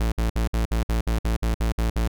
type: tone bursts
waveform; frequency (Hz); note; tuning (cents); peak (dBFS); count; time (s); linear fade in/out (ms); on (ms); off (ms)
45% pulse; 56.2; A1; +37; -20; 12; 0-2.078; 5; 120; 58
effects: none